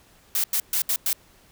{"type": "noise bursts at uneven times", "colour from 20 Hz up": "blue", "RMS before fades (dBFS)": -23, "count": 5, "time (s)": [[0.35, 0.44], [0.53, 0.6], [0.73, 0.82], [0.89, 0.96], [1.06, 1.13]], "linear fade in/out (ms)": 2, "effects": ["pink hiss -56 dBFS RMS until 1.51 s"]}